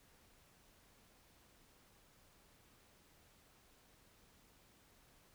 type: silence
effects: pink hiss -68 dBFS RMS until 5.34 s